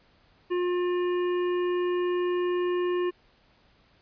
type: harmonic tone with a mistuned harmonic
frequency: 356.5 Hz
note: F4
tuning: 36 cents sharp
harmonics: 1 / 3 / 5 / 7 / 8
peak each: -24 / -36 / -41 / -47 / -46 dBFS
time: 0.5-3.11 s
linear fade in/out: 20 ms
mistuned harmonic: 7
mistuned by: -38 cents
effects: pink hiss -62 dBFS RMS until 4.01 s + resampled to 11025 Hz